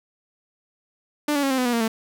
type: tone with pitch steps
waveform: sawtooth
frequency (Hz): 296.2 / 284.5 / 273.2 / 262.4 / 252 / 242 / 232.4 / 223.2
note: D4 / C#4 / C#4 / C4 / B3 / B3 / A#3 / A3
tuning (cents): +15 / +45 / -25 / +5 / +35 / -35 / -5 / +25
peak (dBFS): -16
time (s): 1.28-1.88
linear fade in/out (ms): 5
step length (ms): 75
effects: none